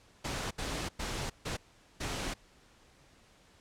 pink noise bursts at uneven times, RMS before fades -36 dBFS, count 5, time 0.24-0.51 / 0.58-0.89 / 0.99-1.3 / 1.45-1.57 / 2-2.34 s, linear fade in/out 10 ms, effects pink hiss -62 dBFS RMS until 3.6 s + low-pass 8000 Hz 12 dB/octave

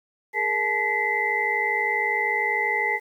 sine tone cluster, 413.8 / 466.4 / 860 / 1952 / 2052 Hz, G#4 / A#4 / A5 / B6 / C7, -6 / +1 / -40 / -21 / -34 cents, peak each -32 / -33 / -27 / -28 / -24 dBFS, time 0.33-3 s, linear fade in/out 50 ms, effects 9-bit

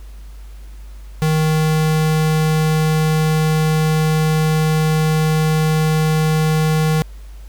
square tone, 156.4 Hz, D#3, 9 cents sharp, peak -14 dBFS, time 1.22-7.02 s, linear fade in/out 0 ms, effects added 50 Hz sine -32 dBFS peak until 7.48 s + pink hiss -50 dBFS RMS until 7.48 s

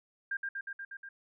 sine tone with echo, 1598 Hz, G6, 33 cents sharp, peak -31 dBFS, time 0.31-0.37 s, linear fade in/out 5 ms, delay 120 ms, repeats 6, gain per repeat -2 dB, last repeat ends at 1.09 s, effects none

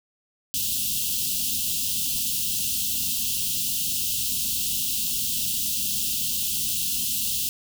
white band-stop noise, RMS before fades -26 dBFS, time 0.54-7.49 s, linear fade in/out 0 ms, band 270 to 2700 Hz, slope 96 dB/octave, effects none

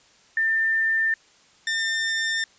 sine / sawtooth tone pair in turn, 1794 / 1801.7 Hz, A6 / A6, +33 / +41 cents, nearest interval unison, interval 8 cents, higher second, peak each -19 dBFS, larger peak neither, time 0.37-1.14 / 1.67-2.44 s, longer neither, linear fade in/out 2 ms, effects white hiss -56 dBFS RMS until 2.58 s + resampled to 16000 Hz

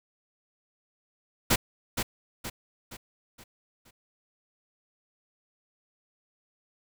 pink noise with echo, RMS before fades -22 dBFS, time 1.5-1.56 s, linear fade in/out 10 ms, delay 470 ms, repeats 5, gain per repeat -7 dB, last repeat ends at 3.91 s, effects none

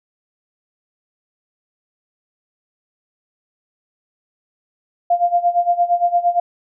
sine tone with tremolo, 698.5 Hz, F5, in tune, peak -10 dBFS, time 5.1-6.4 s, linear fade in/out 5 ms, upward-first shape sine, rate 8.7 Hz, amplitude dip 85%, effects none

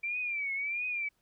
sine tone with vibrato, 2333 Hz, D7, 12 cents flat, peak -31 dBFS, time 0.03-1.09 s, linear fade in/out 10 ms, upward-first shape triangle, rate 1.5 Hz, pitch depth 130 cents each way, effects pink hiss -75 dBFS RMS until 1.21 s

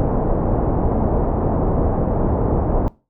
pink low-pass noise, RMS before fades -18 dBFS, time 0-2.88 s, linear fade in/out 0 ms, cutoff 840 Hz, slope 24 dB/octave, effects noise-tail reverb RT60 0.3 s tail -21 dB re dry

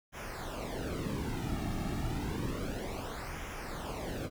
brown noise with flanger, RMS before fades -37 dBFS, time 0.12-4.3 s, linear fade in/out 50 ms, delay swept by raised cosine 0.23 to 2.03 ms, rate 0.3 Hz, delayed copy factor -0.75, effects none

